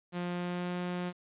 sawtooth tone with pitch glide, 176.4 to 178.24 Hz, F3 to F3, +18 to +36 cents, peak -29 dBFS, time 0.12-1.13 s, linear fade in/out 50 ms, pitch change +18 cents, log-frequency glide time 0.32-0.78 s, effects resampled to 8000 Hz + 10-bit

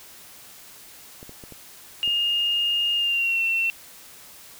clicks, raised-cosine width 2 ms, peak -28 dBFS, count 5, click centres 1.229 / 1.294 / 1.438 / 1.523 / 2.077 s
sine tone with pitch glide, 2835 to 2704 Hz, F7 to E7, +25 to +43 cents, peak -20 dBFS, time 2.03-3.7 s, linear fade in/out 0 ms, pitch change -82 cents, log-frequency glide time 2.96-3.42 s
effects white hiss -46 dBFS RMS until 4.59 s

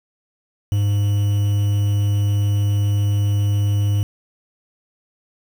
triangle tone with quantisation, 102.1 Hz, G#2, 29 cents flat, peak -13 dBFS, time 0.72-4.03 s, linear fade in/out 0 ms, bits 6, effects none

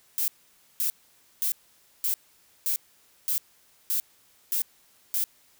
violet noise bursts, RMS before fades -26 dBFS, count 9, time 0.18-5.24 s, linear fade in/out 0 ms, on 100 ms, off 520 ms, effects white hiss -61 dBFS RMS until 5.59 s

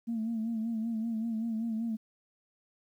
sine tone with vibrato, 225.6 Hz, A3, 44 cents sharp, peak -29 dBFS, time 0.07-1.97 s, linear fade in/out 20 ms, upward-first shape sine, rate 5.2 Hz, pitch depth 57 cents each way, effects tanh soft clip ceiling -26 dBFS + 11-bit

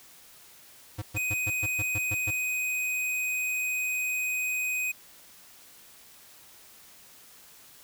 square tone bursts, 103.83 Hz, G#2, in tune, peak -31 dBFS, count 9, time 0.98-2.309 s, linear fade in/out 10 ms, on 41 ms, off 120 ms
square tone, 2503 Hz, D#7, 10 cents sharp, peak -28 dBFS, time 1.16-4.92 s, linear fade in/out 10 ms
effects white hiss -53 dBFS RMS until 7.83 s

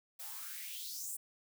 blue noise with high-pass filter sweep, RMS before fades -44 dBFS, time 0.19-1.17 s, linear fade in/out 10 ms, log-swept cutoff 640 to 9200 Hz, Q 4.1, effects none

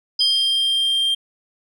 sine tone with exponential decay, 4978 Hz, D#8, in tune, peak -16 dBFS, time 0.19-1.11 s, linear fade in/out 5 ms, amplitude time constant 200 ms
triangle tone, 3182 Hz, G7, 25 cents sharp, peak -15 dBFS, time 0.2-1.15 s, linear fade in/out 10 ms
effects none

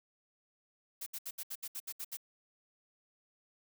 blue noise bursts, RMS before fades -41 dBFS, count 10, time 1.01-2.171 s, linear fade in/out 10 ms, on 54 ms, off 69 ms, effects none

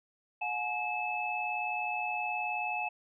sine tone cluster, 723 / 842 / 2608 Hz, F#5 / G#5 / E7, -40 / +24 / -19 cents, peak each -37 / -36 / -34 dBFS, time 0.41-2.89 s, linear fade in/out 10 ms, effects none

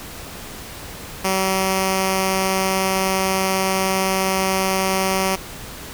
5% pulse tone with notch filter, 190.4 Hz, F#3, 50 cents sharp, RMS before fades -20 dBFS, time 1.24-5.36 s, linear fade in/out 10 ms, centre 1600 Hz, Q 1.7, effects pink hiss -35 dBFS RMS until 5.93 s

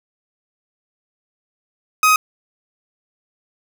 30% pulse tone, 1258 Hz, D#6, 19 cents sharp, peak -8 dBFS, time 2.03-2.16 s, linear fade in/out 2 ms, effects none

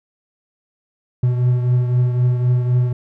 triangle beating tone pair, 123.47 / 127.37 Hz, B2 / C3, 0 / -46 cents, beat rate 3.9 Hz, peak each -12 / -21 dBFS, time 1.23-2.93 s, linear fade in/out 5 ms, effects none

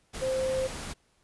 sine tone in noise, 523.3 Hz, C5, in tune, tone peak -26 dBFS, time 0.21-0.68 s, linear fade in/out 20 ms, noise pink, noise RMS -38 dBFS, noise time 0.13-0.94 s, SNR +9 dB, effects pink hiss -68 dBFS RMS until 1.23 s + resampled to 24000 Hz

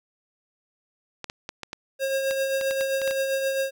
clicks, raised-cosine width 0.2 ms, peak -16 dBFS, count 12, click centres 1.243 / 1.299 / 1.491 / 1.633 / 1.731 / 2.31 / 2.612 / 2.71 / 2.81 / 3.017 / 3.077 / 3.11 s
square tone with tremolo, 539 Hz, C#5, 49 cents flat, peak -22 dBFS, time 1.99-3.71 s, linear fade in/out 50 ms, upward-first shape triangle, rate 7.6 Hz, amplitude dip 45%
effects none

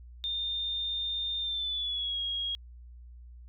sine tone with pitch glide, 3624 to 3285 Hz, A#7 to G#7, -50 to -20 cents, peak -30 dBFS, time 0.24-2.55 s, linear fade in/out 0 ms, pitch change -170 cents, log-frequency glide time 1.4-2.2 s, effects added 60 Hz sine -46 dBFS peak until 3.48 s

